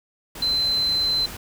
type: tone in noise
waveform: sine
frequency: 4070 Hz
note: C8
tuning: 49 cents flat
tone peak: -19 dBFS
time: 0.42-1.26 s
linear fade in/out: 5 ms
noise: pink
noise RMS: -36 dBFS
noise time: 0.35-1.37 s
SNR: +14 dB
effects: none